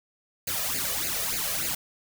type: noise with flanger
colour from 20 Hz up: white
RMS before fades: -29 dBFS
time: 0.47-1.75 s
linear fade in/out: 5 ms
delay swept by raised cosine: 0.43 to 1.73 ms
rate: 3.4 Hz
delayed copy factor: +0.8
effects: none